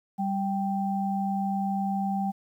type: tone pair together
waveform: sine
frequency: 196 / 784 Hz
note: G3 / G5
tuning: 0 / 0 cents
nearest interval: 2 octaves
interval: 2400 cents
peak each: -27 / -29 dBFS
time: 0.18-2.32 s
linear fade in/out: 20 ms
effects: 10-bit